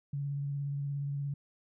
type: tone with vibrato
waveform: sine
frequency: 141.5 Hz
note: C#3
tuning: 36 cents sharp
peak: -32 dBFS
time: 0.13-1.34 s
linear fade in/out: 5 ms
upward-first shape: sine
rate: 17 Hz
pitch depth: 19 cents each way
effects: none